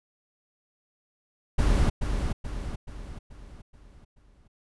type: noise with echo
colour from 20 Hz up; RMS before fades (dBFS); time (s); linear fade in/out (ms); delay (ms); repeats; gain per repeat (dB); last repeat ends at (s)
brown; -21; 1.58-1.9; 10; 430; 6; -6; 4.48
effects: resampled to 24000 Hz